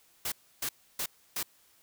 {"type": "noise bursts", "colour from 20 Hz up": "white", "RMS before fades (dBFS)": -33, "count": 4, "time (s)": [0.25, 1.43], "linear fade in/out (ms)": 5, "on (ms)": 70, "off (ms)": 300, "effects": ["white hiss -64 dBFS RMS until 1.82 s"]}